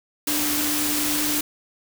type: tone in noise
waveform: sine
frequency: 297.4 Hz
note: D4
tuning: 22 cents sharp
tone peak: -27 dBFS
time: 0.27-1.41 s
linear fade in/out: 5 ms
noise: white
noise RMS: -24 dBFS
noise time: 0.27-1.41 s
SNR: -6 dB
effects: none